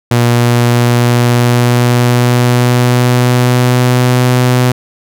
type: tone with pitch glide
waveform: sawtooth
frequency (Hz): 119.7 to 125.07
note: A#2 to B2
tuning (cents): +46 to +22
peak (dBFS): -3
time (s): 0.11-4.72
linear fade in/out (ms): 5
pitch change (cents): +76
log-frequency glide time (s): 0.25-4.25
effects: none